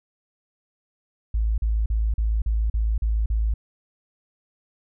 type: tone bursts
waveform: sine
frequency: 54.5 Hz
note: A1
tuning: 16 cents flat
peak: -19 dBFS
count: 8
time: 1.34-3.54 s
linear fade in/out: 5 ms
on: 240 ms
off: 40 ms
effects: none